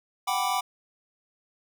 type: chord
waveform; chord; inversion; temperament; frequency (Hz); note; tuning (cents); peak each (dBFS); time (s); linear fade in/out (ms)
square; G major seventh; third; equal; 740 / 784 / 987.8 / 1174.7; F#5 / G5 / B5 / D6; 0 / 0 / 0 / 0; -31; 0.27-0.61; 10
effects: none